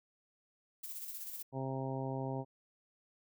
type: noise with tremolo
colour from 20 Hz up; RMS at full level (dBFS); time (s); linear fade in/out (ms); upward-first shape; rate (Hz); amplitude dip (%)
violet; -43; 0.83-1.43; 10; square; 16; 40
type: harmonic tone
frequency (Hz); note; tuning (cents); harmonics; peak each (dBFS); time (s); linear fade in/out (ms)
133.1; C3; +30; 1 / 2 / 3 / 4 / 5 / 6 / 7; -39 / -42 / -44 / -45 / -46 / -47 / -47; 1.52-2.45; 50
effects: none